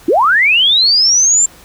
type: linear sweep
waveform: sine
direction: up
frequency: 280 to 7410 Hz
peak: -7 dBFS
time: 0.08-1.46 s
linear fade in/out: 5 ms
effects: pink hiss -41 dBFS RMS until 1.64 s